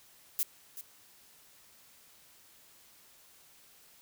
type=noise with echo; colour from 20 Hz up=violet; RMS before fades=-30 dBFS; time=0.39-0.43 s; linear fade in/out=0 ms; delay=380 ms; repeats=1; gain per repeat=-13 dB; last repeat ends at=0.81 s; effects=white hiss -60 dBFS RMS until 4.01 s